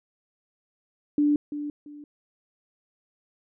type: tone with echo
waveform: sine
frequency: 293.7 Hz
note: D4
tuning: in tune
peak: -18 dBFS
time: 1.18-1.36 s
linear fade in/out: 2 ms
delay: 340 ms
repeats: 2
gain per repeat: -11 dB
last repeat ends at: 2.04 s
effects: none